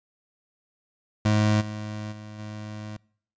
25% pulse tone with level steps, 106.4 Hz, G#2, 42 cents sharp, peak -15 / -28 / -35 / -31 dBFS, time 1.25-2.97 s, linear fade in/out 5 ms, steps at 1.6 / 2.11 / 2.38 s, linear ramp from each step 20 ms, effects noise-tail reverb RT60 0.6 s tail -25 dB re dry + resampled to 16000 Hz

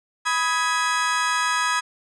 35% pulse chord, G# minor, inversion first, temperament equal with one note detuned, 987.8 / 1261.2 / 1661.2 Hz, B5 / D#6 / G#6, 0 / +23 / 0 cents, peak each -23 dBFS, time 0.25-1.81 s, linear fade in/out 20 ms, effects resampled to 22050 Hz

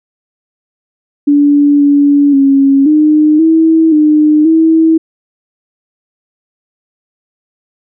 sine tone with pitch steps, 288.6 / 286.1 / 274.6 / 304.7 / 322.9 / 303.5 / 322.7 Hz, D4 / D4 / C#4 / D#4 / E4 / D#4 / E4, -30 / -45 / -16 / -36 / -36 / -43 / -37 cents, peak -4 dBFS, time 1.27-4.98 s, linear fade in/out 10 ms, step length 530 ms, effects none

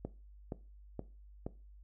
click train, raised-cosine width 2 ms, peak -25 dBFS, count 4, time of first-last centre 0.05-1.465 s, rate 2.12 Hz, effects noise-tail reverb RT60 0.3 s tail -17 dB re dry + added 50 Hz sine -53 dBFS peak until 1.83 s

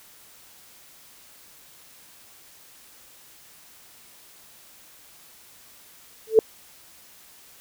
sine tone with exponential growth, 441.7 Hz, A4, 7 cents sharp, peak -6 dBFS, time 6.27-6.39 s, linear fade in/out 1 ms, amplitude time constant 24 ms, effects white hiss -51 dBFS RMS until 7.6 s

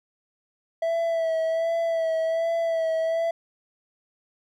triangle tone with vibrato, 657 Hz, E5, 6 cents flat, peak -20 dBFS, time 0.82-3.31 s, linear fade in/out 5 ms, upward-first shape sine, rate 1.3 Hz, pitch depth 30 cents each way, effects none

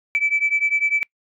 sine beating tone pair, 2308 / 2318 Hz, D7 / D7, -31 / -23 cents, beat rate 10 Hz, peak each -19 / -20 dBFS, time 0.15-1.03 s, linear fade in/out 0 ms, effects noise-tail reverb RT60 0.1 s tail -26 dB re dry + tanh soft clip ceiling -10 dBFS

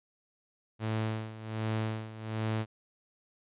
sawtooth tone with tremolo, 110 Hz, A2, in tune, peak -25 dBFS, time 0.79-2.66 s, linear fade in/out 50 ms, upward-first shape sine, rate 1.3 Hz, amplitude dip 80%, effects resampled to 8000 Hz

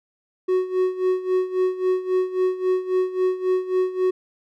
triangle tone with tremolo, 370 Hz, F#4, in tune, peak -14 dBFS, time 0.48-4.11 s, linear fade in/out 10 ms, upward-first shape sine, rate 3.7 Hz, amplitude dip 80%, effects none

